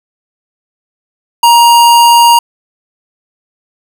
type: tone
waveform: square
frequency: 942 Hz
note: A#5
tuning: 18 cents sharp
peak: -3 dBFS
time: 1.43-2.39 s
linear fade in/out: 5 ms
effects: none